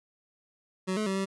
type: tone with pitch steps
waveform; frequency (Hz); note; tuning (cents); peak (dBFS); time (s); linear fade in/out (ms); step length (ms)
25% pulse; 187.2 / 214.5 / 192.3 / 193.7; F#3 / A3 / G3 / G3; +20 / -44 / -33 / -20; -24; 0.87-1.258; 20; 97
effects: resampled to 24000 Hz